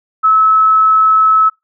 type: tone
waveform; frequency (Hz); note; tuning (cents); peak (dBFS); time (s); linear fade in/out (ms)
sine; 1297; E6; -28; -6; 0.23-1.5; 20
effects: noise-tail reverb RT60 0.2 s tail -26 dB re dry